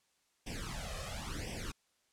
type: noise with flanger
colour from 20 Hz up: pink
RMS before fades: -41 dBFS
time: 0.46-1.72 s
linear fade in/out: 10 ms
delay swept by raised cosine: 0.36 to 1.66 ms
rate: 0.96 Hz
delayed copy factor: +0.95
effects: white hiss -75 dBFS RMS until 2.12 s + low-pass 9000 Hz 12 dB/octave